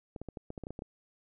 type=clicks; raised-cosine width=2 ms; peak=-27 dBFS; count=11; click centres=0.162 / 0.216 / 0.287 / 0.372 / 0.504 / 0.578 / 0.637 / 0.669 / 0.706 / 0.791 / 0.821 s; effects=none